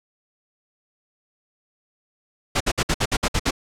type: noise bursts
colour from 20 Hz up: pink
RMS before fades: -20 dBFS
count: 9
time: 2.55-3.509 s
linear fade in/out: 10 ms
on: 55 ms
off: 58 ms
effects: low-pass 8000 Hz 12 dB/octave